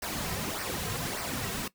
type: noise with flanger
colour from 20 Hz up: pink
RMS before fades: -34 dBFS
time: 0.02-1.68 s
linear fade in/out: 5 ms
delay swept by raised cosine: 0.28 to 3.48 ms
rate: 1.7 Hz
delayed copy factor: -0.65
effects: noise-tail reverb RT60 0.1 s tail -18 dB re dry